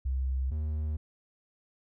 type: tone pair in turn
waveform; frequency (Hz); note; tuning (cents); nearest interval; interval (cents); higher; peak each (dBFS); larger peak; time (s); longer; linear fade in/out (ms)
sine / triangle; 65.41 / 76.56; C2 / D#2; 0 / -27; minor third; 273; second; -27; neither; 0.05-0.51 / 0.51-0.97; neither; 10
effects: none